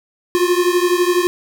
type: beating tone pair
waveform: square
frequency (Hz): 351.1 / 363.1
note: F4 / F#4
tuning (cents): +9 / -33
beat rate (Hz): 12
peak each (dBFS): -16 / -18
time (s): 0.35-1.27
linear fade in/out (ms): 0
effects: none